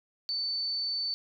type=tone; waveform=sine; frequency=4521 Hz; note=C#8; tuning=33 cents sharp; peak=-29 dBFS; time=0.29-1.14 s; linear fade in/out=0 ms; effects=none